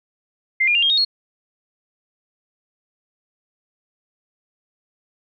sine tone with pitch steps, 2093 / 2418 / 2794 / 3228 / 3729 / 4309 Hz, C7 / D7 / F7 / G#7 / A#7 / C#8, 0 / +50 / 0 / -50 / 0 / -50 cents, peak -14 dBFS, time 0.6-1.05 s, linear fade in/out 10 ms, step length 75 ms, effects none

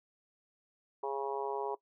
harmonic tone, 137.7 Hz, C#3, 11 cents flat, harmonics 3 / 4 / 5 / 6 / 7 / 8, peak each -37 / -44 / -44 / -41 / -39 / -49 dBFS, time 1.03-1.75 s, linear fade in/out 5 ms, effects noise-tail reverb RT60 0.1 s tail -20 dB re dry

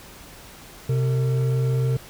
triangle tone pair together, 129 / 453.2 Hz, C3 / A#4, -24 / -49 cents, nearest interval octave + minor seventh, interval 2175 cents, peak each -17 / -28 dBFS, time 0.89-1.97 s, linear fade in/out 5 ms, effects pink hiss -44 dBFS RMS until 2.09 s

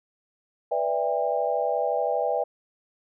sine chord, E minor seventh, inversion second, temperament equal with one note detuned, 493.9 / 587.3 / 659.3 / 803.7 Hz, B4 / D5 / E5 / G5, 0 / 0 / 0 / +43 cents, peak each -28 dBFS, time 0.71-2.44 s, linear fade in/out 10 ms, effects none

